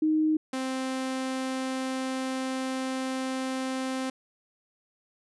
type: tone pair in turn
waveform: sine / sawtooth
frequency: 311.1 / 261.6 Hz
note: D#4 / C4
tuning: 0 / 0 cents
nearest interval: minor third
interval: 300 cents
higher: first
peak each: -21 / -25 dBFS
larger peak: first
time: 0.02-0.37 / 0.53-4.1 s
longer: second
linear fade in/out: 5 ms
effects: resampled to 24000 Hz